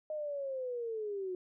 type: linear sweep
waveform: sine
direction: down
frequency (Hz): 621 to 360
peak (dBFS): -35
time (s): 0.1-1.35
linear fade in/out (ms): 2
effects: none